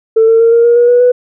sine tone with pitch steps, 446.5 / 453 / 459.6 / 466.3 / 473.1 / 479.9 / 486.9 / 494 Hz, A4 / A#4 / A#4 / A#4 / A#4 / B4 / B4 / B4, +25 / -50 / -25 / +1 / +26 / -50 / -25 / 0 cents, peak -3 dBFS, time 0.16-1.12 s, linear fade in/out 10 ms, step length 120 ms, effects tanh soft clip ceiling 0 dBFS

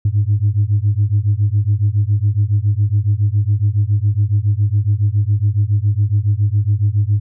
sine beating tone pair, 99.7 / 106.9 Hz, G2 / A2, +30 / -49 cents, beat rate 7.2 Hz, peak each -14 dBFS, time 0.05-7.2 s, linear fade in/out 5 ms, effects tanh soft clip ceiling -7 dBFS

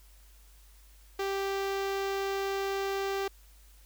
sawtooth tone with notch filter, 392 Hz, G4, in tune, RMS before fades -32 dBFS, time 1.19-3.28 s, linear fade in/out 5 ms, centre 9600 Hz, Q 0.93, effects added 50 Hz sine -54 dBFS peak until 3.85 s + white hiss -62 dBFS RMS until 3.85 s

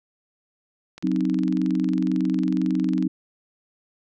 click train, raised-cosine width 0.2 ms, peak -23 dBFS, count 46, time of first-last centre 0.98-3.025 s, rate 22 Hz
sine chord, C diminished, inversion second, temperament equal, 185 / 261.6 / 311.1 Hz, Gb3 / C4 / Eb4, 0 / 0 / 0 cents, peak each -24 dBFS, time 1.03-3.08 s, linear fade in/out 10 ms
effects none

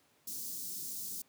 white band-stop noise, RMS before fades -41 dBFS, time 0.27-1.22 s, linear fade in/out 5 ms, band 310 to 5000 Hz, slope 24 dB/octave, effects pink hiss -69 dBFS RMS until 1.28 s + high-pass 150 Hz 12 dB/octave

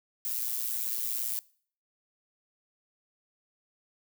violet noise with amplitude modulation, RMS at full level -29 dBFS, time 0.25-1.39 s, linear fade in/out 0 ms, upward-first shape sine, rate 118 Hz, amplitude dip 75%, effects noise-tail reverb RT60 0.5 s tail -22 dB re dry

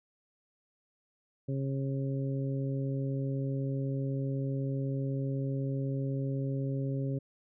harmonic tone, 136 Hz, C#3, 33 cents flat, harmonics 1 / 2 / 3 / 4, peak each -31 / -37 / -41 / -43 dBFS, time 1.48-7.19 s, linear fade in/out 10 ms, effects none

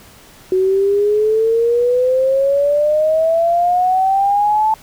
sine exponential sweep, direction up, 370 to 880 Hz, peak -11 dBFS, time 0.52-4.74 s, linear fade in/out 2 ms, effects pink hiss -43 dBFS RMS until 4.82 s

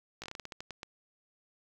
slowing click train, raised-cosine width 0.2 ms, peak -24 dBFS, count 12, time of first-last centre 0.22-0.831 s, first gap 17 ms, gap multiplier 1.22, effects 9-bit

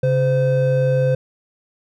triangle tone pair together, 136.14 / 514 Hz, C#3 / C5, -31 / -31 cents, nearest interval octave + major seventh, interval 2300 cents, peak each -15 dBFS, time 0.03-1.15 s, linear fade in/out 5 ms, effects none

